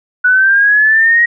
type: linear sweep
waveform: sine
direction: up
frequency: 1471 to 1900 Hz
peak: -6 dBFS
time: 0.24-1.26 s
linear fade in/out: 10 ms
effects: none